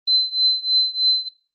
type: tone with tremolo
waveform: sine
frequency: 4060 Hz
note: B7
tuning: 47 cents sharp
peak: -12 dBFS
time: 0.07-1.29 s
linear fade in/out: 10 ms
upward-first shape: triangle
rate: 3.2 Hz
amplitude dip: 95%
effects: noise-tail reverb RT60 0.4 s tail -17 dB re dry + Opus 24 kbps